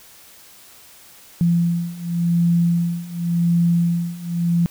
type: beating tone pair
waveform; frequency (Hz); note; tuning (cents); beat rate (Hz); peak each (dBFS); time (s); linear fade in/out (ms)
sine; 170.5 / 171.4; F3 / F3; -41 / -32; 0.9; -20 / -18; 1.41-4.66; 0
effects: white hiss -46 dBFS RMS until 4.7 s